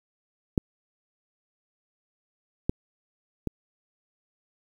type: clicks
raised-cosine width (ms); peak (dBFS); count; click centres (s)
3; -8 / -10 / -15; 3; 0.578 / 2.695 / 3.473
effects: 8-bit